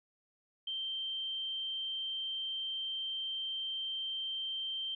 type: tone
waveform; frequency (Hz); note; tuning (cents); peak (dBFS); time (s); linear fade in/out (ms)
sine; 3136; G7; 0; -35; 0.67-4.95; 5
effects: none